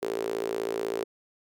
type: tone with high-pass filter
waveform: sawtooth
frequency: 56.1 Hz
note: A1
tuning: 34 cents sharp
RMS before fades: -31 dBFS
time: 0.02-1.04 s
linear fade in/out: 10 ms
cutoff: 410 Hz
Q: 6.9
effects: none